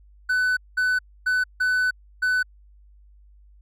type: tone bursts at uneven times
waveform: triangle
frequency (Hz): 1500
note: F#6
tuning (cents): +23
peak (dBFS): -17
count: 5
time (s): 0.29-0.57 / 0.77-0.99 / 1.26-1.44 / 1.6-1.91 / 2.22-2.43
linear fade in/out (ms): 10
effects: added 50 Hz sine -49 dBFS peak until 3.61 s